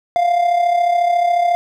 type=tone with amplitude modulation; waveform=triangle; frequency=698.5 Hz; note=F5; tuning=in tune; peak=-8 dBFS; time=0.16-1.55 s; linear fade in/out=0 ms; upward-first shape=sine; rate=34.1 Hz; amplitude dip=55%; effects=none